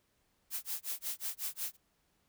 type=noise with tremolo; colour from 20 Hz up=blue; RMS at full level=-36 dBFS; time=0.5-1.77 s; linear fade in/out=50 ms; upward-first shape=sine; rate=5.5 Hz; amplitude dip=100%; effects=pink hiss -75 dBFS RMS until 2.28 s